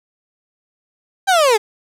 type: linear sweep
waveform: 30% pulse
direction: down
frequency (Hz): 799 to 402.6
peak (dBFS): -8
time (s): 1.27-1.58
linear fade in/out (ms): 20
effects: low-pass 11000 Hz 12 dB/octave + 8-bit